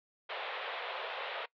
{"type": "band-pass noise", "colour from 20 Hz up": "pink", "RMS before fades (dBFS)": -40, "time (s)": [0.29, 1.46], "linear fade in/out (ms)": 10, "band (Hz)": [460, 3700], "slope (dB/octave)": 48, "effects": ["noise-tail reverb RT60 0.1 s tail -21 dB re dry"]}